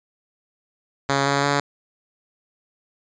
5% pulse tone with pitch steps, 138.59 / 140.44 / 142.32 Hz, C#3 / C#3 / C#3, 0 / +23 / +46 cents, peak -7 dBFS, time 1.09-1.6 s, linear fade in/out 2 ms, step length 170 ms, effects resampled to 16000 Hz

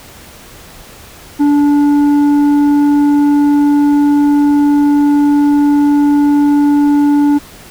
triangle tone with tanh clipping, 289.9 Hz, D4, 22 cents flat, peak -8 dBFS, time 1.39-7.39 s, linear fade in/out 20 ms, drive 11 dB, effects pink hiss -36 dBFS RMS until 7.7 s

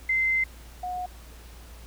sine tone pair in turn, 2073 / 726.4 Hz, C7 / F#5, -17 / -32 cents, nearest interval octave + tritone, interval 1815 cents, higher first, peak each -21 / -29 dBFS, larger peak first, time 0.09-0.44 / 0.83-1.06 s, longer first, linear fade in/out 5 ms, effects added 58 Hz sine -44 dBFS peak until 1.86 s + pink hiss -51 dBFS RMS until 1.86 s

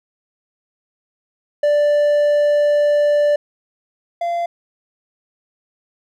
triangle tone pair in turn, 587.3 / 687.5 Hz, D5 / F5, 0 / -27 cents, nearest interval minor third, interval 273 cents, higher second, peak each -10 / -16 dBFS, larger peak first, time 1.63-3.36 / 4.21-4.46 s, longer first, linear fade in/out 5 ms, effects none

